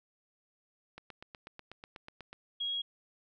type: click train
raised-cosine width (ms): 0.3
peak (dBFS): -30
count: 12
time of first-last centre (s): 0.98-2.33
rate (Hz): 8.15
type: tone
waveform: sine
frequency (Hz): 3298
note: G#7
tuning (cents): -13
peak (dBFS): -32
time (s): 2.6-2.82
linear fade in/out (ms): 10
effects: none